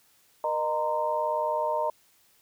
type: tone cluster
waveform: sine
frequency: 475.8 / 612 / 928 / 1027 Hz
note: A#4 / D#5 / A#5 / C6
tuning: +35 / -29 / -8 / -33 cents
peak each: -36 / -28 / -28 / -35 dBFS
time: 0.44-1.9 s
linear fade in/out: 2 ms
effects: white hiss -63 dBFS RMS until 2.41 s